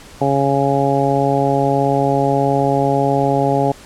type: harmonic tone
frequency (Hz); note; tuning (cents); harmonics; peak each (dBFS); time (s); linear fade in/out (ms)
138.59; C#3; 0; 1 / 2 / 3 / 4 / 5 / 6; -20 / -20 / -20 / -20 / -20 / -20; 0.21-3.72; 5
effects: pink hiss -40 dBFS RMS until 3.85 s + low-pass 10000 Hz 12 dB/octave